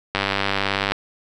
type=click train; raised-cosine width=0.3 ms; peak=-4 dBFS; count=77; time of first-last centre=0.15-0.92 s; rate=98.7 Hz; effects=none